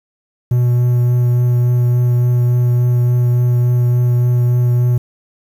triangle tone with vibrato, 122.3 Hz, B2, 16 cents flat, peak -8 dBFS, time 0.51-4.98 s, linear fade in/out 5 ms, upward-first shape triangle, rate 3.5 Hz, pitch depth 12 cents each way, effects 7-bit

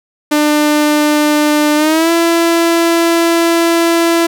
sawtooth tone with pitch glide, 299 to 335.6 Hz, D4 to E4, +31 to +31 cents, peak -5 dBFS, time 0.31-4.27 s, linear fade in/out 10 ms, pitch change +200 cents, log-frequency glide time 1.76-2.11 s, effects none

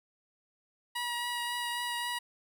15% pulse tone with vibrato, 961 Hz, B5, 48 cents flat, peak -26 dBFS, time 0.95-2.19 s, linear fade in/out 10 ms, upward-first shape triangle, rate 3.7 Hz, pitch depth 15 cents each way, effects none

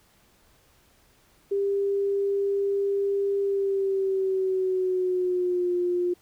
sine tone with pitch glide, 398.1 to 354.7 Hz, G4 to F4, +27 to +27 cents, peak -22 dBFS, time 1.51-6.14 s, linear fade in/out 10 ms, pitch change -200 cents, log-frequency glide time 3.41-5.73 s, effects pink hiss -61 dBFS RMS until 6.21 s

